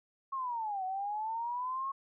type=linear two-way sweep; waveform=sine; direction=down then up; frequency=1097 to 740 to 1097 Hz; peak=-33 dBFS; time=0.32-1.92 s; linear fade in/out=10 ms; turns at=0.84 s; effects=none